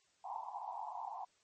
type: band-pass noise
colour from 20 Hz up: white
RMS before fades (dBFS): -44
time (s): 0.24-1.25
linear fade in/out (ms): 10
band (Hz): 720 to 1000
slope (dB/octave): 96
effects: white hiss -73 dBFS RMS until 1.43 s + MP3 32 kbps